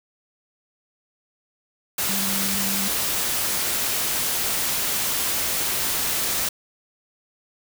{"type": "tone in noise", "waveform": "sine", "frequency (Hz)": 196, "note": "G3", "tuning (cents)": 0, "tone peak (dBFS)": -29, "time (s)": [2.09, 2.88], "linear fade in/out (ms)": 5, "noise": "white", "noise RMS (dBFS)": -24, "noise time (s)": [1.98, 6.49], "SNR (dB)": -8, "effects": []}